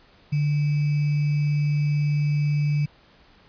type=tone with sample-and-hold; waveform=sine; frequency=147 Hz; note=D3; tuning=2 cents sharp; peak=-19 dBFS; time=0.32-2.86 s; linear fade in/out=10 ms; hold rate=2450 Hz; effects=pink hiss -55 dBFS RMS until 3.48 s + resampled to 11025 Hz